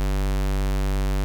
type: tone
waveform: square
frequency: 48.59 Hz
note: G1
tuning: 15 cents flat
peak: -21 dBFS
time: 0-1.24 s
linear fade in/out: 0 ms
effects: none